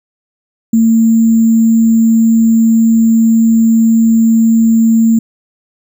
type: tone with sample-and-hold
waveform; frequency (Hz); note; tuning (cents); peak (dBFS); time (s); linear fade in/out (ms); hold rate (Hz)
sine; 225.9; A3; +46; -5; 0.73-5.19; 5; 7350
effects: none